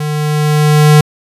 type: tone with level ramp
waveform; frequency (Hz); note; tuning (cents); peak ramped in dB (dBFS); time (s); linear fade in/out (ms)
square; 150.6; D3; +44; -16 to -3; 0-1.01; 5
effects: resampled to 32000 Hz